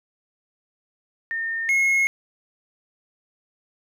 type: tone pair in turn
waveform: sine / triangle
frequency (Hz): 1821 / 2166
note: A#6 / C#7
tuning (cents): -41 / -41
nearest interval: minor third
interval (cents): 300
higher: second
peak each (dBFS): -24 / -15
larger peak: second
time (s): 1.31-1.69 / 1.69-2.07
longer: neither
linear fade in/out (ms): 0
effects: none